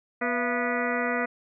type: harmonic tone with a mistuned harmonic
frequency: 244.8 Hz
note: B3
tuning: 15 cents flat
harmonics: 1 / 2 / 3 / 4 / 5 / 6 / 7 / 8 / 9 / 10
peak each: -31 / -31 / -32 / -38 / -34 / -33 / -41 / -31 / -42 / -41 dBFS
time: 0.21-1.26 s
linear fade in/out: 10 ms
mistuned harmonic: 3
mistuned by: -120 cents
effects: none